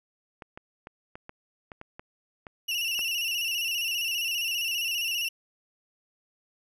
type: clicks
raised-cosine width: 0.5 ms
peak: -26 dBFS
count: 10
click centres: 0.422 / 0.575 / 0.871 / 1.155 / 1.294 / 1.718 / 1.814 / 1.995 / 2.468 / 2.992 s
type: tone with vibrato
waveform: 35% pulse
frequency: 2797 Hz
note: F7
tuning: 2 cents sharp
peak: -25 dBFS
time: 2.68-5.29 s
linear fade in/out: 10 ms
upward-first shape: square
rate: 15 Hz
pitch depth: 54 cents each way
effects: none